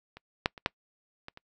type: clicks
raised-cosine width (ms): 0.3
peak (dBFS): -29 / -8 / -28 / -8 / -25 / -30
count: 6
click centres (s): 0.17 / 0.459 / 0.578 / 0.661 / 1.284 / 1.374
effects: noise-tail reverb RT60 0.1 s tail -26 dB re dry